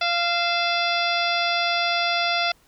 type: harmonic tone with a mistuned harmonic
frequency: 692 Hz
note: F5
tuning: 16 cents flat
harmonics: 1 / 2 / 3 / 4 / 5 / 6 / 7 / 8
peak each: -25 / -27 / -29 / -28 / -28 / -34 / -29 / -36 dBFS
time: 0.01-2.52 s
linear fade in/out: 5 ms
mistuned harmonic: 4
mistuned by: -89 cents
effects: pink hiss -59 dBFS RMS until 2.67 s